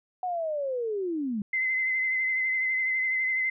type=linear sweep; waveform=sine; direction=down; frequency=744 to 196 Hz; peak=-27 dBFS; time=0.23-1.42 s; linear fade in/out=2 ms
type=tone with vibrato; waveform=sine; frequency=2056 Hz; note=C7; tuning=31 cents flat; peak=-24 dBFS; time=1.53-3.5 s; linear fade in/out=5 ms; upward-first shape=sine; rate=12 Hz; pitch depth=27 cents each way
effects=none